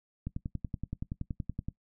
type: click train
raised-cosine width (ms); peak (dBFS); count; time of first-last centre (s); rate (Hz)
5; -22; 16; 0.27-1.685; 10.6
effects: noise-tail reverb RT60 0.1 s tail -19 dB re dry